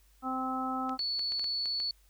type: harmonic tone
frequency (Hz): 260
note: C4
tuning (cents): -11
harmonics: 1 / 2 / 3 / 4 / 5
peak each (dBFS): -35 / -46 / -36 / -44 / -35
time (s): 0.22-0.98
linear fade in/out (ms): 50
type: clicks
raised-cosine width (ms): 0.2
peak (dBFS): -28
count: 8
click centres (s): 0.894 / 0.993 / 1.193 / 1.321 / 1.395 / 1.443 / 1.657 / 1.801
type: tone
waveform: sine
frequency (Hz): 4435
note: C#8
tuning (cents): 0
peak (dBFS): -30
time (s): 0.99-1.91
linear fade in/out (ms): 2
effects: added 50 Hz sine -61 dBFS peak until 2.09 s + white hiss -68 dBFS RMS until 2.09 s